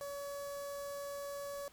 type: tone with notch filter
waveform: sawtooth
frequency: 566 Hz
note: C#5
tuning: 36 cents sharp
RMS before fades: -43 dBFS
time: 0.01-1.68 s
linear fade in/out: 0 ms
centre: 2600 Hz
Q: 0.61
effects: pink hiss -63 dBFS RMS until 1.72 s